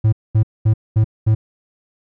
triangle tone bursts, 109.2 Hz, A2, 13 cents flat, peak -8 dBFS, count 5, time 0.04-1.35 s, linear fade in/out 10 ms, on 86 ms, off 220 ms, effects none

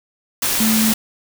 sine tone in noise, 220 Hz, A3, in tune, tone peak -15 dBFS, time 0.6-0.93 s, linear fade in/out 5 ms, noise white, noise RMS -19 dBFS, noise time 0.42-0.94 s, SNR +1 dB, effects none

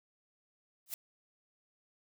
blue noise with exponential growth, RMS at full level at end -34 dBFS, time 0.86-0.94 s, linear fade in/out 2 ms, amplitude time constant 17 ms, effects none

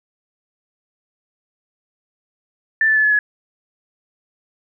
sine tone with pitch steps, 1771 / 1750.7 / 1730.6 / 1710.7 / 1691 Hz, A6 / A6 / A6 / A6 / G#6, +11 / -9 / -29 / -49 / +31 cents, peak -12 dBFS, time 2.81-3.19 s, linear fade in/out 2 ms, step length 76 ms, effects none

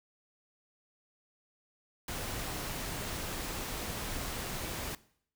pink noise, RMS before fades -38 dBFS, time 2.08-4.95 s, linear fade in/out 2 ms, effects noise-tail reverb RT60 0.6 s tail -19 dB re dry

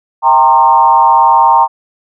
sine tone with frequency modulation, 924 Hz, A#5, 16 cents flat, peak -4 dBFS, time 0.22-1.68 s, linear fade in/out 50 ms, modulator 137 Hz, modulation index 1, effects none

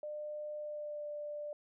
sine tone with pitch glide, 600 to 591.7 Hz, D5 to D5, +37 to +13 cents, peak -39 dBFS, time 0.03-1.53 s, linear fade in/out 2 ms, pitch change -24 cents, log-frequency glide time 0.57-1.07 s, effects none

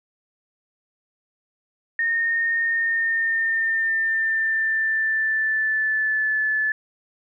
sine tone with pitch glide, 1838 to 1734.8 Hz, A#6 to A6, -25 to -25 cents, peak -19 dBFS, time 1.99-6.72 s, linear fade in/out 2 ms, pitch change -100 cents, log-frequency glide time 2.59-6.39 s, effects none

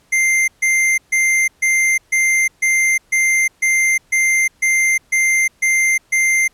square tone bursts, 2093 Hz, C7, in tune, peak -13 dBFS, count 13, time 0.12-6.48 s, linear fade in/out 10 ms, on 360 ms, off 140 ms, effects pink hiss -56 dBFS RMS until 6.53 s + low-pass 12000 Hz 12 dB/octave

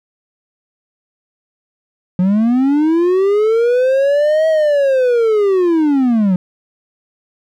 triangle linear two-way sweep, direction up then down, 176.4 to 643 to 176.4 Hz, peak -8 dBFS, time 2.19-6.36 s, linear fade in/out 2 ms, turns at 4.48 s, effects none

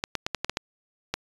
clicks, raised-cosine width 0.2 ms, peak -9 dBFS, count 8, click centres 0.039 / 0.153 / 0.265 / 0.347 / 0.446 / 0.496 / 0.571 / 1.14 s, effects resampled to 24000 Hz

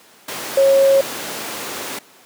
sine tone in noise, 546 Hz, C#5, 26 cents flat, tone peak -9 dBFS, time 0.57-1.01 s, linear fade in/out 5 ms, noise pink, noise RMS -26 dBFS, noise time 0.28-1.99 s, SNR +14 dB, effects pink hiss -47 dBFS RMS until 2.25 s + high-pass 300 Hz 12 dB/octave

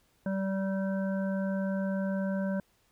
harmonic tone, 193.1 Hz, G3, 26 cents flat, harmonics 1 / 3 / 5 / 7 / 8, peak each -29 / -35 / -46 / -54 / -43 dBFS, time 0.26-2.6 s, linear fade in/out 2 ms, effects pink hiss -69 dBFS RMS until 2.91 s

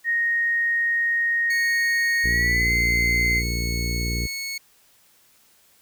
sine tone with pitch glide, 1864.7 to 2069 Hz, A#6 to C7, 0 to -20 cents, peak -19 dBFS, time 0.04-3.43 s, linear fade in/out 50 ms, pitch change +180 cents, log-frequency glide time 2.24-2.72 s
20% pulse tone, 2200 Hz, C#7, 14 cents flat, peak -23 dBFS, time 1.5-4.58 s, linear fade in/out 5 ms
harmonic tone, 58.6 Hz, A#1, 10 cents sharp, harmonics 1 / 2 / 3 / 4 / 5 / 6 / 7 / 8, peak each -25 / -31 / -35 / -37 / -39 / -41 / -42 / -43 dBFS, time 2.24-4.27 s, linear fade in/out 5 ms
effects white hiss -58 dBFS RMS until 5.81 s

